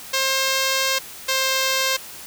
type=tone pair in turn; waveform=5% pulse; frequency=532 / 528.6 Hz; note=C5 / C5; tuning=+29 / +18 cents; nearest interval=unison; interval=11 cents; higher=first; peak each=-7 dBFS; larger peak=neither; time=0.13-0.99 / 1.28-1.97 s; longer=first; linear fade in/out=10 ms; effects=white hiss -38 dBFS RMS until 2.26 s